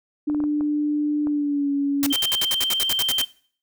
sine tone with pitch glide, 296.8 to 281.8 Hz, D4 to C#4, +18 to +29 cents, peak -19 dBFS, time 0.27-2.13 s, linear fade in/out 10 ms, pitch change -89 cents, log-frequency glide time 1.25-1.7 s
clicks, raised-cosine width 1 ms, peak -22 dBFS, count 6, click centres 0.299 / 0.347 / 0.403 / 0.439 / 0.609 / 1.271 s
white noise bursts, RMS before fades -24 dBFS, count 13, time 2.03-3.216 s, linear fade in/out 0 ms, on 34 ms, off 62 ms
sine tone, 3136 Hz, G7, in tune, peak -21 dBFS, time 2.1-3.25 s, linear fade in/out 10 ms
effects noise-tail reverb RT60 0.5 s tail -20 dB re dry

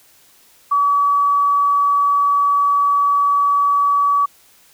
sine tone, 1141 Hz, C#6, 50 cents sharp, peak -12 dBFS, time 0.71-4.26 s, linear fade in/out 10 ms, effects white hiss -51 dBFS RMS until 4.73 s

